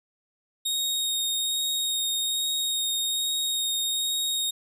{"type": "tone with vibrato", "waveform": "sawtooth", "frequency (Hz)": 3729, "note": "A#7", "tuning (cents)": 0, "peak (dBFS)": -22, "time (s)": [0.65, 4.51], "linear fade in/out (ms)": 10, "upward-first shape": "sine", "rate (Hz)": 1.2, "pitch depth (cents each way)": 10, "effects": []}